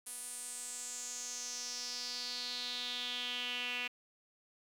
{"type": "tone with band-pass filter sweep", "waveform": "sawtooth", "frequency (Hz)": 245.9, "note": "B3", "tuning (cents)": -7, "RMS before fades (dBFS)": -41, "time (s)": [0.06, 3.88], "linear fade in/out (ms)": 10, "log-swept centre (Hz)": [10000, 2600], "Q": 5, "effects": ["10-bit"]}